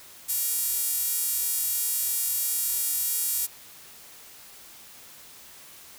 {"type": "tone with high-pass filter", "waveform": "sawtooth", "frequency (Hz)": 471.5, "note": "A#4", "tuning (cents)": 20, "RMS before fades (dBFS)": -27, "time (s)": [0.28, 3.47], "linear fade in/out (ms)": 20, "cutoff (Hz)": 10000, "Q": 1.1, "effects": ["white hiss -48 dBFS RMS until 5.98 s"]}